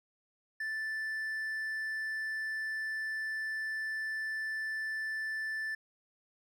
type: tone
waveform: triangle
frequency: 1760 Hz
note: A6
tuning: in tune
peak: -32 dBFS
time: 0.6-5.75 s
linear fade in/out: 5 ms
effects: none